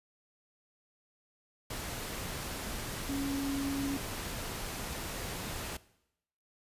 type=tone in noise; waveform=sine; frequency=277.2 Hz; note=C#4; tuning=in tune; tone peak=-32 dBFS; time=3.09-3.97 s; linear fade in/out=5 ms; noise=pink; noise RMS=-39 dBFS; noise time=1.7-5.77 s; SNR=+4 dB; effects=noise-tail reverb RT60 0.8 s tail -19 dB re dry + resampled to 32000 Hz